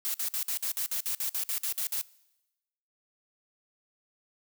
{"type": "noise bursts", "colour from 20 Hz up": "blue", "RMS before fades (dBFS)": -31, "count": 14, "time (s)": [0.05, 2.013], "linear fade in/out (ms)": 0, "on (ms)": 91, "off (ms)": 53, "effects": ["noise-tail reverb RT60 1.0 s tail -22 dB re dry"]}